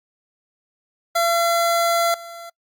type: tone with level steps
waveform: 25% pulse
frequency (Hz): 680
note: F5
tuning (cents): -46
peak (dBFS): -13 / -31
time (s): 1.15-2.5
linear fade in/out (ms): 10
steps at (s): 2.14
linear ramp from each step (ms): 2
effects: noise-tail reverb RT60 0.1 s tail -25 dB re dry + Opus 48 kbps